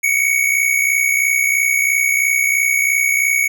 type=tone pair together; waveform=square; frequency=2200 / 2263 Hz; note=C#7 / C#7; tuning=-14 / +35 cents; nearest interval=unison; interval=49 cents; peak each=-17 dBFS; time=0.03-3.48 s; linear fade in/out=10 ms; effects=none